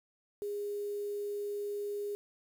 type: tone with quantisation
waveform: sine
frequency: 410 Hz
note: G#4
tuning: 22 cents flat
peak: -34 dBFS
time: 0.42-2.15 s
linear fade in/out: 0 ms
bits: 9
effects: none